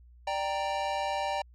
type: chord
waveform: square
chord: G minor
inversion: second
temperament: equal with one note detuned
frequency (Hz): 591.4 / 784 / 932.3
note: D5 / G5 / Bb5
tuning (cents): +12 / 0 / 0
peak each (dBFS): -35 / -33 / -35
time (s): 0.27-1.42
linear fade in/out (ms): 5
effects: added 60 Hz sine -52 dBFS peak until 1.54 s + low-pass 5000 Hz 12 dB/octave